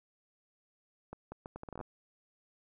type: accelerating click train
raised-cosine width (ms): 1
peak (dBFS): -29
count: 12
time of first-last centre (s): 1.13-1.812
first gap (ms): 190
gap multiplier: 0.73
effects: none